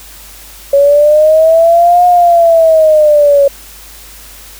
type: linear two-way sweep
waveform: sine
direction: up then down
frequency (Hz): 555 to 717 to 555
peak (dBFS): -3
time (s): 0.73-3.48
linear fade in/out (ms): 5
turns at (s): 2.06
effects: added 50 Hz sine -37 dBFS peak until 4.59 s + white hiss -34 dBFS RMS until 4.59 s